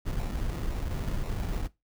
brown noise with sample-and-hold, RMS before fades -31 dBFS, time 0.05-1.68 s, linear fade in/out 20 ms, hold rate 1575 Hz, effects noise-tail reverb RT60 0.2 s tail -19 dB re dry

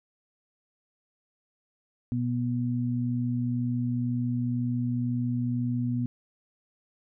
sine tone pair together, 122 / 244 Hz, B2 / B3, -21 / -21 cents, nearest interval octave, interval 1200 cents, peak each -28 dBFS, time 2.12-6.06 s, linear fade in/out 0 ms, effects none

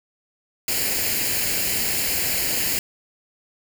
white noise with comb filter, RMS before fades -23 dBFS, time 0.68-2.79 s, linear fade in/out 2 ms, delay 0.42 ms, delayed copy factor +0.65, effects none

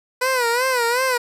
15% pulse tone with vibrato, 493.9 Hz, B4, in tune, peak -11 dBFS, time 0.21-1.18 s, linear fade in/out 10 ms, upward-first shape sine, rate 2.7 Hz, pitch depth 110 cents each way, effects resampled to 32000 Hz + 8-bit

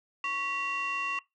sine tone cluster, 1112 / 1953 / 2748 Hz, C#6 / B6 / F7, +5 / -20 / -29 cents, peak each -31 / -37 / -30 dBFS, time 0.24-1.19 s, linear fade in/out 2 ms, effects noise-tail reverb RT60 0.2 s tail -22 dB re dry + tanh soft clip ceiling -25 dBFS

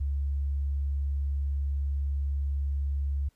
sine tone, 70 Hz, C#2, 18 cents sharp, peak -26 dBFS, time 0-3.29 s, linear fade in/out 10 ms, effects pink hiss -71 dBFS RMS until 3.35 s + resampled to 32000 Hz

